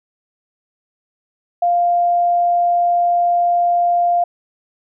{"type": "tone", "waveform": "sine", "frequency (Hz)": 698.5, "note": "F5", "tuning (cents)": 0, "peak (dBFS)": -12, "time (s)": [1.62, 4.24], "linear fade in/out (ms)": 5, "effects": []}